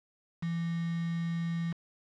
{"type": "tone with quantisation", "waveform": "sine", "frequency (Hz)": 167.8, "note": "E3", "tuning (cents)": 31, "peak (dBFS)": -30, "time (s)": [0.42, 1.73], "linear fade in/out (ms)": 10, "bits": 7, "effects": ["low-pass 4000 Hz 12 dB/octave"]}